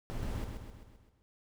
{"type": "noise with echo", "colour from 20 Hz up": "brown", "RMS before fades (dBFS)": -38, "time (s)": [0.1, 0.44], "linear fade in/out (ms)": 0, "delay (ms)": 130, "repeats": 6, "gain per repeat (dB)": -5, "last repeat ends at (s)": 1.22, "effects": []}